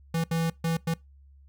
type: tone bursts at uneven times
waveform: square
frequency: 164.81 Hz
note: E3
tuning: in tune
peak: -25 dBFS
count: 4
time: 0.14-0.24 / 0.31-0.5 / 0.64-0.77 / 0.87-0.94 s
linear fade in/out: 5 ms
effects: noise-tail reverb RT60 0.2 s tail -23 dB re dry + added 69 Hz sine -51 dBFS peak until 1.48 s